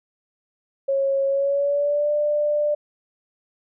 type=tone with pitch glide; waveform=sine; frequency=547 to 593.1 Hz; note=C#5 to D5; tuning=-23 to +17 cents; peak=-18 dBFS; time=0.88-2.75 s; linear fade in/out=10 ms; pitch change=+140 cents; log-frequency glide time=1.26-2.11 s; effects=none